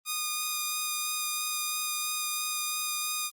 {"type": "tone with vibrato", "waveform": "5% pulse", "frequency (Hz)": 1228, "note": "D#6", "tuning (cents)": -23, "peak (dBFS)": -18, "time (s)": [0.05, 3.31], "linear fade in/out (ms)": 50, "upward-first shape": "sine", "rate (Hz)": 3, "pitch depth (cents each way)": 9, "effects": ["Opus 24 kbps"]}